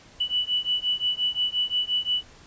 sine beating tone pair, 2960 / 2965.7 Hz, F#7 / F#7, 0 / +3 cents, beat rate 5.7 Hz, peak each -26 dBFS, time 0.2-2.23 s, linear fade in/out 10 ms, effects pink hiss -51 dBFS RMS until 2.46 s + resampled to 16000 Hz

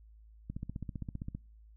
click train, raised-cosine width 5 ms, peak -26 dBFS, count 14, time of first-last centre 0.5-1.35 s, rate 15.3 Hz, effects noise-tail reverb RT60 0.4 s tail -25 dB re dry + added 54 Hz sine -54 dBFS peak until 1.76 s

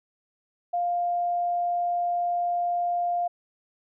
sine tone, 701 Hz, F5, 6 cents sharp, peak -23 dBFS, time 0.73-3.28 s, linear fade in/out 10 ms, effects none

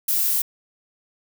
violet noise, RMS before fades -21 dBFS, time 0.08-0.42 s, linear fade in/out 5 ms, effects none

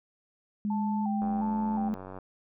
sine tone with pitch glide, 207.5 to 214.6 Hz, G#3 to A3, -1 to -43 cents, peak -27 dBFS, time 0.65-1.94 s, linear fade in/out 0 ms, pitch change +58 cents, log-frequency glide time 0.82-1.61 s
sine tone with vibrato, 830.6 Hz, G#5, in tune, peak -33 dBFS, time 0.7-1.89 s, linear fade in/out 5 ms, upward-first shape square, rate 1.4 Hz, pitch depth 97 cents each way
click train, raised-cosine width 1 ms, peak -28 dBFS, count 92, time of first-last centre 1.22-2.187 s, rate 94.1 Hz
effects none

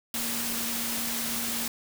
sine tone in noise, 233.1 Hz, A#3, in tune, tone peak -37 dBFS, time 0.14-1.68 s, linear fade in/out 2 ms, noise white, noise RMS -31 dBFS, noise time 0.14-1.68 s, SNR -9 dB, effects none

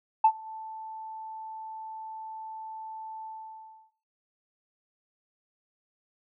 sine tone with ADSR envelope, 880 Hz, A5, in tune, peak -13 dBFS, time 0.24-3.92 s, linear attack 6 ms, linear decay 67 ms, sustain -24 dB, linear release 670 ms, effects noise-tail reverb RT60 0.8 s tail -22 dB re dry + tanh soft clip ceiling -10 dBFS

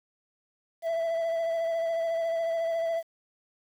triangle tone with vibrato, 663 Hz, E5, 10 cents sharp, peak -24 dBFS, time 0.82-3.03 s, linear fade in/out 50 ms, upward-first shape triangle, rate 14 Hz, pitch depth 27 cents each way, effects 9-bit

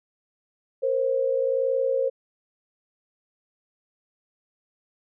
sine tone pair together, 468.7 / 530 Hz, A#4 / C5, +9 / +22 cents, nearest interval major second, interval 213 cents, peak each -26 / -22 dBFS, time 0.82-2.1 s, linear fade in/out 20 ms, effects none

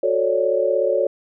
sine chord, D major seventh, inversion first, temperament just, 367.1 / 440.5 / 550.6 / 587.3 Hz, F#4 / A4 / C#5 / D5, -14 / +2 / -12 / 0 cents, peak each -24 / -23 / -19 / -23 dBFS, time 0.03-1.07 s, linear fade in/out 5 ms, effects none

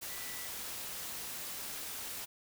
sine tone in noise, 1974 Hz, B6, 1 cent flat, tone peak -50 dBFS, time 0.08-0.48 s, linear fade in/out 20 ms, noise white, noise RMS -42 dBFS, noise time 0.01-2.26 s, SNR -11 dB, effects none

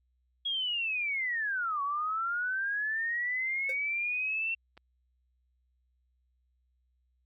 sine linear two-way sweep, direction down then up, 3322 to 1109 to 2714 Hz, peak -29 dBFS, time 0.45-4.55 s, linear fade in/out 10 ms, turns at 1.82 s
square tone with exponential decay, 523.3 Hz, C5, in tune, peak -37 dBFS, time 3.69-3.79 s, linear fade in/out 5 ms, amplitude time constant 20 ms
clicks, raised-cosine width 0.3 ms, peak -43 / -35 dBFS, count 2, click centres 4.77 / 4.776 s
effects added 62 Hz sine -70 dBFS peak until 7.25 s

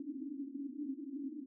white band-pass noise, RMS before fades -43 dBFS, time 0-1.46 s, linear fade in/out 2 ms, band 260 to 300 Hz, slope 96 dB/octave, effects none

